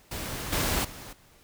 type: noise with level steps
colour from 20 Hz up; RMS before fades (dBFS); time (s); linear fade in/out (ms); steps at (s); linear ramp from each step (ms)
pink; -35 / -27 / -43; 0.11-1.13; 5; 0.52 / 0.84; 10
effects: pink hiss -58 dBFS RMS until 1.43 s